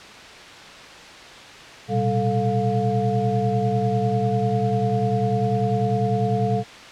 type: tone cluster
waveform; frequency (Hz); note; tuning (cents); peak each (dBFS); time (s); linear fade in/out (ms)
sine; 115.8 / 125.9 / 196.3 / 439.7 / 706; A#2 / B2 / G3 / A4 / F5; -11 / +34 / +3 / -1 / +19; -25; 1.88-6.64; 50
effects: white hiss -40 dBFS RMS until 6.91 s + low-pass 4000 Hz 12 dB/octave